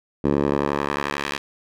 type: tone with band-pass filter sweep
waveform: 10% pulse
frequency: 71.2 Hz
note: C#2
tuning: 47 cents sharp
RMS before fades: -23 dBFS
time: 0.24-1.38 s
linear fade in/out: 5 ms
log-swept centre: 330 to 2800 Hz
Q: 0.84
effects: none